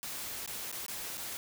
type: noise with dropouts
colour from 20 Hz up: white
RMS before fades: -40 dBFS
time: 0.03-1.37 s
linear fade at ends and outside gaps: 0 ms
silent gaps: 0.461-0.476 / 0.715-0.726 / 0.863-0.882 / 1.172-1.178 s
effects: none